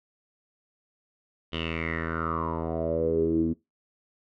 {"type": "tone with low-pass filter sweep", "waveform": "10% pulse", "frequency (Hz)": 81.8, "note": "E2", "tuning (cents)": -13, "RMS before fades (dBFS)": -28, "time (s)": [1.52, 3.54], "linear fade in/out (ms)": 20, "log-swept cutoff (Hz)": [3200, 270], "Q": 7.8, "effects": ["noise-tail reverb RT60 0.2 s tail -21 dB re dry"]}